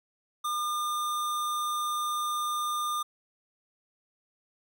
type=tone; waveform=square; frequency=1206 Hz; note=D6; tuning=46 cents sharp; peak=-29 dBFS; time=0.44-3.03 s; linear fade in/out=10 ms; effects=none